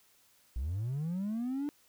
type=linear sweep; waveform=triangle; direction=up; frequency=55 to 296.7 Hz; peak=-29 dBFS; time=0.56-1.69 s; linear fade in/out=0 ms; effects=tanh soft clip ceiling -27 dBFS + white hiss -66 dBFS RMS until 1.88 s